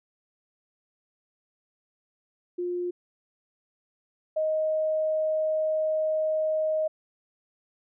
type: tone pair in turn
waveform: sine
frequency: 354.4 / 625.3 Hz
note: F4 / D#5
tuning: +25 / +8 cents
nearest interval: minor seventh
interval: 983 cents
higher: second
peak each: -27 / -23 dBFS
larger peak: second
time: 2.58-2.91 / 4.36-6.88 s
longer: second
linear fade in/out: 10 ms
effects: none